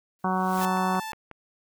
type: noise with exponential growth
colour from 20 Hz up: white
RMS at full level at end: -33 dBFS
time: 0.19-0.65 s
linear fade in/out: 0 ms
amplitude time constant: 100 ms
type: harmonic tone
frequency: 186.3 Hz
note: F#3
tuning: 12 cents sharp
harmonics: 1 / 2 / 3 / 4 / 5 / 6 / 7 / 8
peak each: -27 / -34 / -38 / -29 / -30 / -30 / -38 / -37 dBFS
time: 0.24-1 s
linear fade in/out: 5 ms
type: click train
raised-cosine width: 0.5 ms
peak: -26 dBFS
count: 5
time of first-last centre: 0.59-1.313 s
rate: 5.53 Hz
type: tone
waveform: sawtooth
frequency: 880 Hz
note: A5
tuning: in tune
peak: -29 dBFS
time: 0.61-1.12 s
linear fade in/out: 0 ms
effects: none